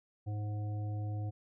harmonic tone, 104.7 Hz, G#2, 15 cents sharp, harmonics 1 / 3 / 5 / 7, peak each -34 / -48 / -53 / -51 dBFS, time 0.26-1.31 s, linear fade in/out 20 ms, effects none

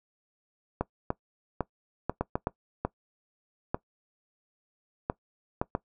clicks, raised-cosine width 1 ms, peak -13 dBFS, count 12, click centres 0.81 / 1.104 / 1.607 / 2.096 / 2.21 / 2.355 / 2.471 / 2.85 / 3.745 / 5.099 / 5.615 / 5.751 s, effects noise-tail reverb RT60 0.1 s tail -20 dB re dry

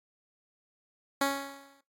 10% pulse tone with exponential decay, 277.2 Hz, C#4, in tune, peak -15 dBFS, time 1.21-1.81 s, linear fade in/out 5 ms, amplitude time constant 130 ms, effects noise-tail reverb RT60 0.2 s tail -18 dB re dry + AAC 48 kbps

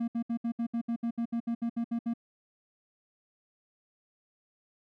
triangle tone bursts, 233.1 Hz, A#3, in tune, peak -26 dBFS, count 15, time 0-2.138 s, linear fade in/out 10 ms, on 80 ms, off 67 ms, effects none

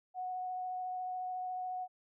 sine tone with vibrato, 736 Hz, F#5, 9 cents flat, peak -36 dBFS, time 0.14-1.88 s, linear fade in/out 50 ms, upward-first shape sine, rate 14 Hz, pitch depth 10 cents each way, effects none

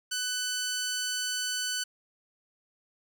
10% pulse tone, 1500 Hz, F#6, 23 cents sharp, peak -21 dBFS, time 0.11-1.84 s, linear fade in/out 10 ms, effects none

